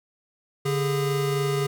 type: tone pair together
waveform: square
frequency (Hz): 143.8 / 407.8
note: D3 / G#4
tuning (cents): -36 / -32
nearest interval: octave + tritone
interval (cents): 1804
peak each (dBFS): -26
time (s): 0.65-1.67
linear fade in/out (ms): 10
effects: none